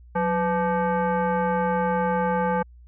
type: tone with frequency modulation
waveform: sine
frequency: 182.6 Hz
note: F#3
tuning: 23 cents flat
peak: -20 dBFS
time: 0.15-2.63 s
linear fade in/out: 10 ms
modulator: 685 Hz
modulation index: 1.5
effects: added 60 Hz sine -45 dBFS peak until 2.87 s